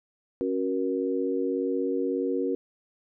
sine tone cluster, 274.4 / 371 / 472.7 Hz, C#4 / F#4 / A#4, -17 / +5 / +24 cents, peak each -29 dBFS, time 0.41-2.55 s, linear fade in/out 0 ms, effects none

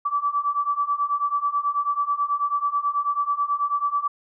sine beating tone pair, 1151 / 1160.2 Hz, D6 / D6, -35 / -21 cents, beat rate 9.2 Hz, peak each -25 / -23 dBFS, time 0.05-4.08 s, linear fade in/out 10 ms, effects none

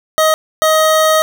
25% pulse tone pair in turn, 629 / 629 Hz, D#5 / D#5, +19 / +19 cents, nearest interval unison, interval 0 cents, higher neither, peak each -5 dBFS, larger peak neither, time 0.18-0.34 / 0.62-1.22 s, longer second, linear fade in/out 0 ms, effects none

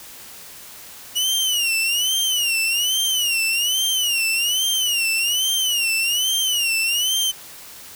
sawtooth tone with vibrato, 2900 Hz, F#7, 35 cents flat, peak -15 dBFS, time 1.15-7.32 s, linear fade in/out 20 ms, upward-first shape sine, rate 1.2 Hz, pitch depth 150 cents each way, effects white hiss -40 dBFS RMS until 7.95 s

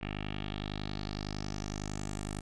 10% pulse tone with low-pass filter sweep, 50.9 Hz, G#1, 34 cents flat, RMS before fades -38 dBFS, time 0.01-2.41 s, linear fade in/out 10 ms, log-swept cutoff 2600 to 8800 Hz, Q 3.9, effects none

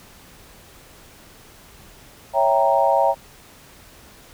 sine chord, C# diminished seventh, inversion none, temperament equal, 554.4 / 659.3 / 784 / 932.3 Hz, C#5 / E5 / G5 / Bb5, 0 / 0 / 0 / 0 cents, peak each -20 dBFS, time 2.33-3.15 s, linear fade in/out 50 ms, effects pink hiss -47 dBFS RMS until 4.33 s

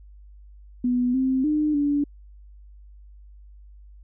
sine tone with pitch steps, 247.1 / 262 / 302.5 / 288.4 Hz, B3 / C4 / D#4 / D4, +1 / +2 / -49 / -31 cents, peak -19 dBFS, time 0.84-2.04 s, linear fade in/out 5 ms, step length 300 ms, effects added 50 Hz sine -44 dBFS peak until 4.03 s

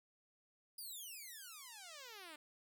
5% pulse exponential sweep, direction down, 4973 to 292.6 Hz, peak -40 dBFS, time 0.78-2.36 s, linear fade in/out 5 ms, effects none

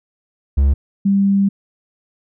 triangle / sine tone pair in turn, 69.2 / 197.66 Hz, C#2 / G3, -2 / +15 cents, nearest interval octave + tritone, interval 1817 cents, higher second, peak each -8 / -11 dBFS, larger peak first, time 0.57-0.74 / 1.05-1.49 s, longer second, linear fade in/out 10 ms, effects none

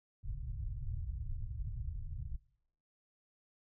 pink low-pass noise, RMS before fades -40 dBFS, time 0.23-2.37 s, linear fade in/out 20 ms, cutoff 130 Hz, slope 48 dB/octave, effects noise-tail reverb RT60 0.7 s tail -21 dB re dry

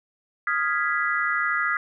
sine chord, F half-diminished seventh, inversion third, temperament equal, 1244.5 / 1396.9 / 1661.2 / 1975.5 Hz, Eb6 / F6 / Ab6 / Cb7, 0 / 0 / 0 / 0 cents, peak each -27 dBFS, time 0.47-1.77 s, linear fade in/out 2 ms, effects none

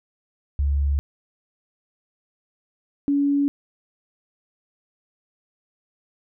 sine tone pair in turn, 70.7 / 283.5 Hz, C#2 / C#4, +35 / +39 cents, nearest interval 2 octaves, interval 2404 cents, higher second, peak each -18 / -17 dBFS, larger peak second, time 0.59-0.99 / 3.08-3.48 s, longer neither, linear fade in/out 0 ms, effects none

